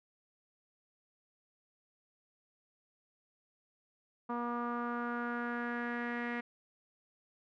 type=tone with low-pass filter sweep; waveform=sawtooth; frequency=239.1 Hz; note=A#3; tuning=44 cents sharp; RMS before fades=-37 dBFS; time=4.29-6.41 s; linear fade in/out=10 ms; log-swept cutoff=1100 to 2000 Hz; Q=4.6; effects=none